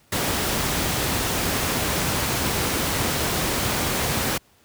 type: noise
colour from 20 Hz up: pink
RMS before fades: -23 dBFS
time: 0.12-4.38 s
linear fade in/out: 5 ms
effects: pink hiss -58 dBFS RMS until 4.64 s + high-pass 60 Hz 12 dB/octave